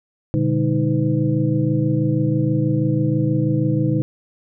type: tone cluster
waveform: sine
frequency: 120.8 / 147 / 203.5 / 314.3 / 505 Hz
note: B2 / D3 / G#3 / D#4 / B4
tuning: -38 / +2 / -35 / +18 / +39 cents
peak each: -21 / -20 / -26 / -21 / -28 dBFS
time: 0.34-4.02 s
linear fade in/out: 0 ms
effects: none